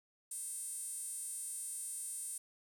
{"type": "tone with high-pass filter", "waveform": "sawtooth", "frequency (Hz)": 528, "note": "C5", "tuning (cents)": 16, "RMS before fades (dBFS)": -43, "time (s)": [0.31, 2.38], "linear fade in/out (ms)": 5, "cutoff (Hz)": 9100, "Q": 9.6, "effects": []}